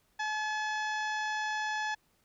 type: harmonic tone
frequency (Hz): 856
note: A5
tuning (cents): -48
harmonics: 1 / 2 / 3 / 4 / 5 / 6 / 7 / 8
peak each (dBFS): -34 / -34 / -45 / -45 / -51 / -49 / -50 / -56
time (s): 0.19-1.95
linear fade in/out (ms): 10
effects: pink hiss -71 dBFS RMS until 2.24 s